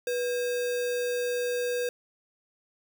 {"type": "tone with sample-and-hold", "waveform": "sine", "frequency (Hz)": 488.8, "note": "B4", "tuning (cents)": -18, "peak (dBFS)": -26, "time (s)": [0.07, 1.89], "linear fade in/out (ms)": 2, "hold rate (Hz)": 2100, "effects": []}